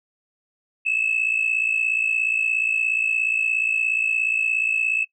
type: tone pair together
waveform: sine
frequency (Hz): 2580 / 2637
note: E7 / E7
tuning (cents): -38 / 0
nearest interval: unison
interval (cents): 38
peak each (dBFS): -21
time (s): 0.85-5.05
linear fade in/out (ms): 20
effects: noise-tail reverb RT60 0.1 s tail -22 dB re dry + tanh soft clip ceiling -14 dBFS